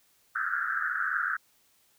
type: band-pass noise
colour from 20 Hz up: pink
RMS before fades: -30 dBFS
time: 0.35-1.37 s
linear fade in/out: 10 ms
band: 1300 to 1700 Hz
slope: 96 dB/octave
effects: white hiss -66 dBFS RMS until 1.98 s